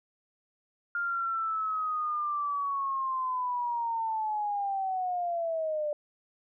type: linear sweep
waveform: sine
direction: down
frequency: 1408 to 588 Hz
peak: -28 dBFS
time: 0.95-5.93 s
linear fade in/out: 2 ms
effects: none